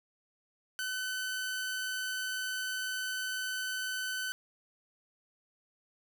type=tone; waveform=sawtooth; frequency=1514 Hz; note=F#6; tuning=39 cents sharp; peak=-30 dBFS; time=0.79-4.32 s; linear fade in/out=0 ms; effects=none